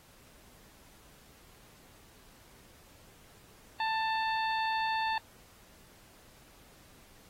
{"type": "harmonic tone with a mistuned harmonic", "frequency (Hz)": 886, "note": "A5", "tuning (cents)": 12, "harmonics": [1, 2, 3, 4, 5], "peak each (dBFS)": [-30, -36, -40, -42, -44], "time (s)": [3.8, 5.18], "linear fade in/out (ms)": 2, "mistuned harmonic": 4, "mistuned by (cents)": 18, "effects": ["pink hiss -59 dBFS RMS until 7.29 s", "AAC 48 kbps"]}